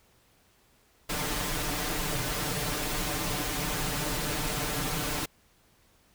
pink noise with comb filter, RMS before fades -31 dBFS, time 1.09-5.26 s, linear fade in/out 10 ms, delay 6.7 ms, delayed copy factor +0.9, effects pink hiss -64 dBFS RMS until 6.14 s

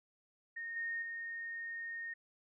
sine tone with level steps, 1846 Hz, A#6, 17 cents flat, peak -40 / -36 / -40 dBFS, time 0.56-2.14 s, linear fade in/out 10 ms, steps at 0.76 / 1.02 s, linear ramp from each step 5 ms, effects none

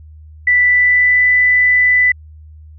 sine tone with pitch glide, 1975.5 to 1991.5 Hz, B6 to B6, 0 to +14 cents, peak -8 dBFS, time 0.47-2.12 s, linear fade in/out 5 ms, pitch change +14 cents, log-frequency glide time 0.59-1.24 s, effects added 77 Hz sine -35 dBFS peak until 2.78 s

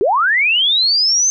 sine linear sweep, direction up, 346.4 to 6300 Hz, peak -11 dBFS, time 0.01-1.3 s, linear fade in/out 0 ms, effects none

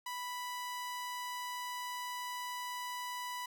sawtooth tone, 987.8 Hz, B5, in tune, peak -35 dBFS, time 0.06-3.46 s, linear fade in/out 5 ms, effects 11-bit

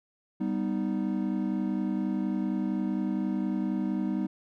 triangle chord, G augmented, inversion none, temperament equal, 196 / 246.9 / 311.1 Hz, G3 / B3 / D#4, 0 / 0 / 0 cents, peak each -28 / -30 / -30 dBFS, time 0.4-4.27 s, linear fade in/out 10 ms, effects none

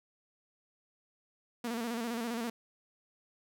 sawtooth tone with vibrato, 233.1 Hz, A#3, in tune, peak -30 dBFS, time 1.64-2.5 s, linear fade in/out 5 ms, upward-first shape square, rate 15 Hz, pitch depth 57 cents each way, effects none

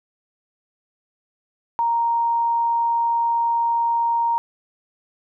sine tone, 932.3 Hz, A#5, in tune, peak -17 dBFS, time 1.79-4.38 s, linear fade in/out 0 ms, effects none

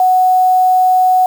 sine tone with quantisation, 740 Hz, F#5, in tune, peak -7 dBFS, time 0-1.26 s, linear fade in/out 2 ms, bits 5, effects none

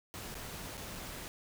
pink noise with dropouts, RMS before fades -44 dBFS, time 0.14-1.28 s, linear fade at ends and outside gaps 0 ms, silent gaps 0.344-0.352 / 0.771-0.777 / 0.953-0.957 s, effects none

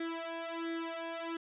sawtooth tone with flanger, 331.2 Hz, E4, 8 cents sharp, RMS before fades -39 dBFS, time 0-1.37 s, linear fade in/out 5 ms, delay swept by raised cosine 0.53 to 1.83 ms, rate 1.4 Hz, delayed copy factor +0.9, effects resampled to 8000 Hz

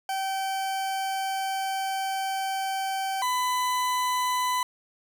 40% pulse tone pair in turn, 772 / 1000.8 Hz, G5 / B5, -27 / +23 cents, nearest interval major third, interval 450 cents, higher second, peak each -26 / -23 dBFS, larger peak second, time 0.09-3.22 / 3.22-4.63 s, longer first, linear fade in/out 2 ms, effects none

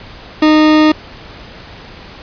40% pulse tone, 308 Hz, D#4, 17 cents flat, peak -5 dBFS, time 0.42-0.92 s, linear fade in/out 5 ms, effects pink hiss -34 dBFS RMS until 2.22 s + resampled to 11025 Hz

